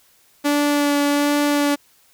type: tone with vibrato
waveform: sawtooth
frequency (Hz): 289.2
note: D4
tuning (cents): -27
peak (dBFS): -12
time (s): 0.44-1.76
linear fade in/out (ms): 20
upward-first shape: sine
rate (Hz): 1.3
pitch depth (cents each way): 12
effects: white hiss -56 dBFS RMS until 2.13 s